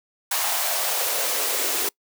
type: noise with high-pass filter sweep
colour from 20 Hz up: white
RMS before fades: -24 dBFS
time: 0.31-1.89 s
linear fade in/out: 5 ms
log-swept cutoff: 830 to 360 Hz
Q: 2.7
effects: noise-tail reverb RT60 0.1 s tail -25 dB re dry